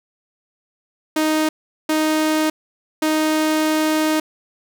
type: tone bursts at uneven times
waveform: sawtooth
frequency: 311.1 Hz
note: D#4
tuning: in tune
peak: -12 dBFS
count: 3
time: 1.16-1.49 / 1.89-2.5 / 3.02-4.2 s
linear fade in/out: 5 ms
effects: none